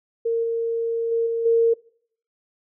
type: tone with level steps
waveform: sine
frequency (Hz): 460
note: A#4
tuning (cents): -23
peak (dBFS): -19 / -21 / -18 / -21 / -14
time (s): 0.25-1.74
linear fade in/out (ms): 10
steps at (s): 0.43 / 1.11 / 1.26 / 1.45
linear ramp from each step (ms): 10
effects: noise-tail reverb RT60 0.6 s tail -23 dB re dry